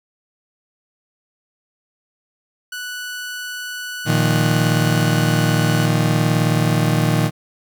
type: tone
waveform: sawtooth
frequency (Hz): 1481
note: F#6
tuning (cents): +1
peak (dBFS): -23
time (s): 2.72-5.86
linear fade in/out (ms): 5
type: chord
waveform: 35% pulse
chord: Bb suspended fourth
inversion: none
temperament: just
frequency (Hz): 116.54 / 155.39 / 174.81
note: Bb2 / Eb3 / F3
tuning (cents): 0 / -2 / +2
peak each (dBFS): -17 / -16 / -21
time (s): 4.05-7.31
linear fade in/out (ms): 50
effects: none